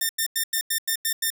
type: tone bursts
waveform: 5% pulse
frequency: 1806 Hz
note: A6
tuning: 45 cents sharp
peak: -11 dBFS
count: 8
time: 0.01-1.303 s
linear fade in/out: 5 ms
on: 82 ms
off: 91 ms
effects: none